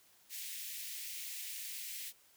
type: high-pass noise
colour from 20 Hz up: white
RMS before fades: -44 dBFS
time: 0.29-2.13 s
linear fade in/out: 50 ms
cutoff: 1900 Hz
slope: 48 dB/octave
effects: white hiss -66 dBFS RMS until 2.36 s